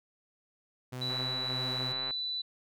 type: tone with tremolo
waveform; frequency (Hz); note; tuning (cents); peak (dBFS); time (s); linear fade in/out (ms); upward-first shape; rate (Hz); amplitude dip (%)
sawtooth; 126.7; B2; +45; -32; 0.92-1.93; 10; triangle; 1.6; 45
type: tone with pitch glide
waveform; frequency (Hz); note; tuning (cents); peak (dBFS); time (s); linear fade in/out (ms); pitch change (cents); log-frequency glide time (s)
sine; 3951 to 3978; B7 to B7; 0 to +12; -32; 1.01-2.42; 10; +12; 1.72-2.11
type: click train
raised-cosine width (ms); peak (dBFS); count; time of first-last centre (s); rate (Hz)
0.5; -27; 132; 1.1-2.108; 130
effects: none